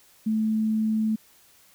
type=tone; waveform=sine; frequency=218.3 Hz; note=A3; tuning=13 cents flat; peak=-21 dBFS; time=0.26-1.16 s; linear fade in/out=10 ms; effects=white hiss -57 dBFS RMS until 1.74 s